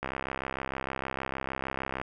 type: click train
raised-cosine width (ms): 0.5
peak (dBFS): -17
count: 133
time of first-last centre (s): 0.03-2.015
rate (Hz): 66.5
effects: none